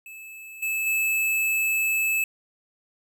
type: tone with level steps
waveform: square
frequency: 2610 Hz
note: E7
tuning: 18 cents flat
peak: -40 / -25 / -22 dBFS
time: 0.06-2.24 s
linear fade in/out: 2 ms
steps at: 0.62 / 0.86 s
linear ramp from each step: 10 ms
effects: none